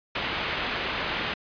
white low-pass noise, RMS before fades -30 dBFS, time 0.15-1.34 s, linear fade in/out 5 ms, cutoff 3300 Hz, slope 24 dB/octave, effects resampled to 11025 Hz

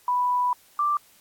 sine tone pair in turn, 987.8 / 1177 Hz, B5 / D6, 0 / +3 cents, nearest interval minor third, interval 303 cents, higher second, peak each -20 dBFS, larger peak neither, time 0.08-0.53 / 0.79-0.97 s, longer first, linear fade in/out 2 ms, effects white hiss -57 dBFS RMS until 1.2 s + AAC 64 kbps

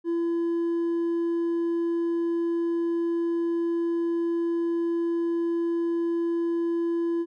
sine tone with hard clipping, 337.7 Hz, E4, 42 cents sharp, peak -24 dBFS, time 0.04-7.26 s, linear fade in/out 50 ms, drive 2 dB, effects none

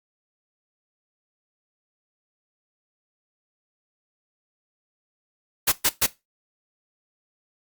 white noise bursts, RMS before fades -19 dBFS, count 3, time 5.67-6.066 s, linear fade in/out 10 ms, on 52 ms, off 120 ms, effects noise-tail reverb RT60 0.2 s tail -17 dB re dry + Opus 48 kbps

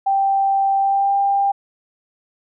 sine tone with pitch glide, 784 to 795.4 Hz, G5 to G5, 0 to +25 cents, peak -14 dBFS, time 0.06-1.52 s, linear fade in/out 10 ms, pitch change +25 cents, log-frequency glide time 0.79-1.14 s, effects none

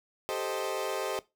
30% pulse chord, A half-diminished seventh, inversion third, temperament equal, 392 / 440 / 523.3 / 622.3 Hz, G4 / A4 / C5 / Eb5, 0 / 0 / 0 / 0 cents, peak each -34 dBFS, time 0.29-1.19 s, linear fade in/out 0 ms, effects noise-tail reverb RT60 0.2 s tail -18 dB re dry

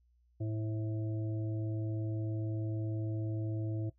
harmonic tone with a mistuned harmonic, 109.2 Hz, A2, 13 cents flat, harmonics 1 / 3 / 5 / 6, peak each -34 / -40 / -50 / -50 dBFS, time 0.4-3.9 s, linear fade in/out 10 ms, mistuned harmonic 5, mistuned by -31 cents, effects noise-tail reverb RT60 0.1 s tail -17 dB re dry + added 60 Hz sine -66 dBFS peak until 3.98 s

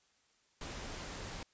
pink noise, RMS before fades -44 dBFS, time 0.61-1.43 s, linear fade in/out 2 ms, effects white hiss -72 dBFS RMS until 1.53 s + resampled to 16000 Hz

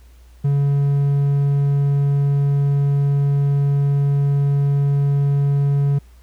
triangle tone, 141.2 Hz, C#3, 32 cents sharp, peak -12 dBFS, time 0.44-5.99 s, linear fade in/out 10 ms, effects added 60 Hz sine -43 dBFS peak until 6.22 s + pink hiss -57 dBFS RMS until 6.22 s

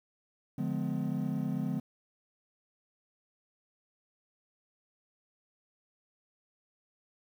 triangle chord, D diminished seventh, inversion none, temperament just, 146.83 / 176.2 / 211.4 / 253.7 Hz, D3 / F3 / Ab3 / Cb4, 0 / +16 / +31 / +47 cents, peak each -34 dBFS, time 0.58-1.8 s, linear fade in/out 5 ms, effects 10-bit

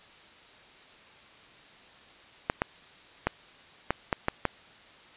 clicks, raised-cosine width 0.5 ms, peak -9 dBFS, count 7, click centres 2.499 / 2.619 / 3.27 / 3.906 / 4.128 / 4.284 / 4.453 s, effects white hiss -53 dBFS RMS until 5.16 s + resampled to 8000 Hz

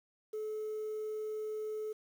sine tone, 430.3 Hz, A4, 39 cents flat, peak -34 dBFS, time 0.33-1.93 s, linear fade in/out 10 ms, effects tanh soft clip ceiling -34 dBFS + 10-bit

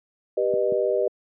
sine chord, G augmented, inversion none, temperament just, 392 / 490 / 612.5 Hz, G4 / B4 / D#5, 0 / -14 / -27 cents, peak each -24 dBFS, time 0.37-1.08 s, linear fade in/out 5 ms
clicks, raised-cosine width 3 ms, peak -17 dBFS, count 2, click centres 0.538 / 0.722 s
effects high-pass 200 Hz 12 dB/octave

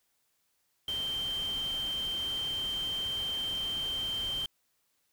sine tone in noise, 3135 Hz, G7, 1 cent flat, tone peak -31 dBFS, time 0.88-4.46 s, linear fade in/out 2 ms, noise pink, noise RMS -45 dBFS, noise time 0.88-4.46 s, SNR +11 dB, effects white hiss -75 dBFS RMS until 5.12 s

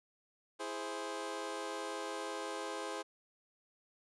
20% pulse chord, E augmented, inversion none, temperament equal, 329.6 / 415.3 / 523.3 Hz, E4 / G#4 / B#4, 0 / 0 / 0 cents, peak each -40 / -38 / -38 dBFS, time 0.59-3.03 s, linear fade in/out 20 ms, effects resampled to 24000 Hz

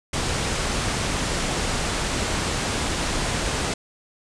pink low-pass noise, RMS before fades -25 dBFS, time 0.13-3.74 s, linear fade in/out 5 ms, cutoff 9400 Hz, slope 48 dB/octave, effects none

